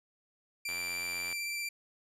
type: tone with vibrato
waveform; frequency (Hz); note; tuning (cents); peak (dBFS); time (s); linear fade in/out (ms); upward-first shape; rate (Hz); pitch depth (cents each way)
sawtooth; 2349; D7; 0; -31; 0.65-1.69; 5; square; 16; 10
type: click train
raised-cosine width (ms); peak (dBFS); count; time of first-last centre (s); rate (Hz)
0.3; -28; 57; 0.69-1.326; 88
effects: resampled to 32000 Hz